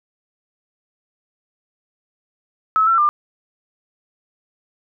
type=tone with pitch steps; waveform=sine; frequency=1294 / 1346 / 1196 Hz; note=E6 / E6 / D6; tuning=-32 / +36 / +31 cents; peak=-12 dBFS; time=2.76-3.09 s; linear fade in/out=0 ms; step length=110 ms; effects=none